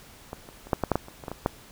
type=clicks; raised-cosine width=1 ms; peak=-20 / -29 / -29 / -7 / -10 / -7 / -9 / -28 / -26 / -19 / -19 / -8 dBFS; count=12; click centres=0.331 / 0.489 / 0.67 / 0.732 / 0.837 / 0.917 / 0.956 / 1.084 / 1.238 / 1.282 / 1.316 / 1.461 s; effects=pink hiss -50 dBFS RMS until 1.71 s